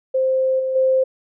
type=tone with level steps; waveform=sine; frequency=523.3 Hz; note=C5; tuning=in tune; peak=-15 / -19 / -13 dBFS; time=0.14-1.04 s; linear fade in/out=10 ms; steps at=0.59 / 0.75 s; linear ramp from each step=10 ms; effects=none